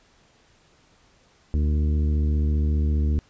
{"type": "harmonic tone with a mistuned harmonic", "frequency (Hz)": 74.9, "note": "D2", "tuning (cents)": 35, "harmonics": [1, 2, 3, 4, 5, 6], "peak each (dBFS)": [-19, -32, -31, -36, -41, -44], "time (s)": [1.54, 3.19], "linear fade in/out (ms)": 0, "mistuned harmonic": 6, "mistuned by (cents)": 48, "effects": ["pink hiss -59 dBFS RMS until 3.29 s", "resampled to 16000 Hz"]}